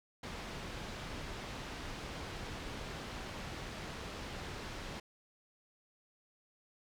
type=low-pass noise; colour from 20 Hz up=pink; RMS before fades=-44 dBFS; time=0.23-5 s; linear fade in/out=5 ms; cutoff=4700 Hz; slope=12 dB/octave; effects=none